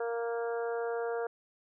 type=harmonic tone; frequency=233.1 Hz; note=A#3; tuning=in tune; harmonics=2 / 3 / 4 / 5 / 6 / 7; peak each=-32 / -39 / -45 / -48 / -44 / -48 dBFS; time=0-1.27 s; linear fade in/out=5 ms; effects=none